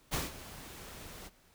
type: noise with ADSR envelope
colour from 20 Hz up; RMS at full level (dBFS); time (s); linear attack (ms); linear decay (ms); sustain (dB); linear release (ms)
pink; -32; 0.11-1.3; 28; 170; -16; 34
effects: pink hiss -65 dBFS RMS until 1.54 s